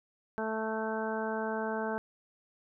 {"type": "harmonic tone", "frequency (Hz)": 220, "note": "A3", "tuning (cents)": 0, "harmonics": [1, 2, 3, 4, 5, 6, 7], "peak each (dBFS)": [-37, -36, -38, -38, -45, -46, -40], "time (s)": [0.38, 1.98], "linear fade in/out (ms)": 0, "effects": []}